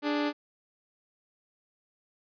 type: tone pair together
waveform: sawtooth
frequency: 293.7 / 415.3 Hz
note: D4 / G#4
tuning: 0 / 0 cents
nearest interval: tritone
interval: 600 cents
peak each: -23 / -32 dBFS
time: 0.02-0.33 s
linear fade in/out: 50 ms
effects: resampled to 11025 Hz